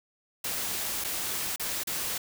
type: noise with dropouts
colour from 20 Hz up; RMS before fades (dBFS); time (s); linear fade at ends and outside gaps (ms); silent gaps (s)
white; -32; 0.44-2.18; 5; 1.041-1.045 / 1.561-1.596 / 1.836-1.871
effects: none